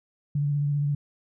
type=tone with vibrato; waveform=sine; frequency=144.6 Hz; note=D3; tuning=27 cents flat; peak=-22 dBFS; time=0.35-0.95 s; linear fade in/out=5 ms; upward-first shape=sine; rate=15 Hz; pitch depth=25 cents each way; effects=none